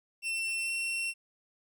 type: tone with pitch glide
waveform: 40% pulse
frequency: 2698 to 2717 Hz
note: E7 to F7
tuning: +40 to -48 cents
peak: -30 dBFS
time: 0.22-1.14 s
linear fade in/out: 50 ms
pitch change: +12 cents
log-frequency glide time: 0.64-0.71 s
effects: 12-bit